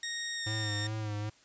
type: tone with pitch glide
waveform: 15% pulse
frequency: 1864.7 to 1832.7 Hz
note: A#6 to A#6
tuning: 0 to -30 cents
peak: -28 dBFS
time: 0.03-0.87 s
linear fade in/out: 2 ms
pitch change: -30 cents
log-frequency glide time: 0.35-0.47 s
type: tone with vibrato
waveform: square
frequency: 106.6 Hz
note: G#2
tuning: 46 cents sharp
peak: -34 dBFS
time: 0.46-1.3 s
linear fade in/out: 10 ms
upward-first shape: sine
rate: 2.5 Hz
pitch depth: 45 cents each way
effects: white hiss -62 dBFS RMS until 1.44 s + resampled to 16000 Hz